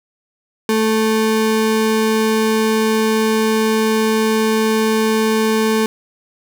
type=ring-modulated tone; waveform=square; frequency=329.6 Hz; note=E4; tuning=in tune; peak=-11 dBFS; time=0.69-5.86 s; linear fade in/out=0 ms; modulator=109 Hz; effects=none